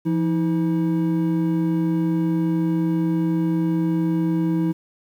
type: tone pair together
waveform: triangle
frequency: 169.76 / 320.2 Hz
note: F3 / D#4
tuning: -49 / +50 cents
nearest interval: major seventh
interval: 1099 cents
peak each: -19 dBFS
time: 0.05-4.73 s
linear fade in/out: 20 ms
effects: 9-bit